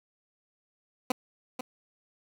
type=tone with echo; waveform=15% pulse; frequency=252.8 Hz; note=B3; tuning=41 cents sharp; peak=-17 dBFS; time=1.1-1.12 s; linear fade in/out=5 ms; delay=490 ms; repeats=1; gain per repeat=-9 dB; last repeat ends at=1.61 s; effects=none